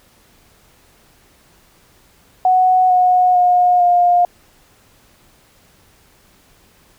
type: tone with pitch steps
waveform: sine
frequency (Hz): 740 / 729 / 718.1 / 707.4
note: F#5 / F#5 / F5 / F5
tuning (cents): 0 / -26 / +48 / +22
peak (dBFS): -9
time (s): 2.45-4.25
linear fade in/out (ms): 2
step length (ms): 450
effects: pink hiss -52 dBFS RMS until 6.98 s